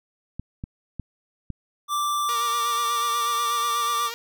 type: clicks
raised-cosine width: 5 ms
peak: -19 dBFS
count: 4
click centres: 0.396 / 0.639 / 0.997 / 1.503 s
type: tone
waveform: square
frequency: 1174.7 Hz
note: D6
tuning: in tune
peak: -23 dBFS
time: 1.88-4.11 s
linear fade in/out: 50 ms
type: tone with vibrato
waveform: 5% pulse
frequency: 467.8 Hz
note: A#4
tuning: 6 cents sharp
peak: -20 dBFS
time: 2.29-4.14 s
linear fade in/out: 0 ms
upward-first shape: sine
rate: 8.2 Hz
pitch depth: 40 cents each way
effects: none